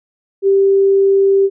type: tone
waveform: sine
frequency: 392 Hz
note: G4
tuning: in tune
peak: -8 dBFS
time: 0.42-1.5 s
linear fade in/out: 50 ms
effects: none